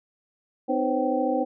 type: tone cluster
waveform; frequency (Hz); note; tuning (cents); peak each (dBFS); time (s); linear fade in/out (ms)
sine; 255.2 / 307.3 / 505 / 539 / 773; C4 / D#4 / B4 / C#5 / G5; -43 / -21 / +39 / -49 / -24; -28; 0.68-1.45; 20
effects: none